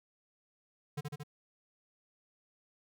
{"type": "tone with echo", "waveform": "square", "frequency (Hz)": 146.83, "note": "D3", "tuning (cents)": 0, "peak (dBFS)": -35, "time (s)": [0.97, 1.01], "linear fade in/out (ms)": 10, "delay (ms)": 75, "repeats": 3, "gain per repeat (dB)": -2, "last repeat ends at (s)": 1.235, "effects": []}